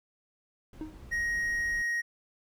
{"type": "noise", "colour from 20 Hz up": "brown", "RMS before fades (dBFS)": -46, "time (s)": [0.73, 1.82], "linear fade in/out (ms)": 2}
{"type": "tone with exponential decay", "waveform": "triangle", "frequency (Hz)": 311.1, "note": "D#4", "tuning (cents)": 0, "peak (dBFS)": -30, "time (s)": [0.81, 1.04], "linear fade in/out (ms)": 1, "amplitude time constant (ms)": 48}
{"type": "tone", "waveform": "triangle", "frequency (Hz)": 1881, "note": "A#6", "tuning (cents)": 15, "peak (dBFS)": -26, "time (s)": [1.11, 2.02], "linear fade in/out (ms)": 20}
{"effects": []}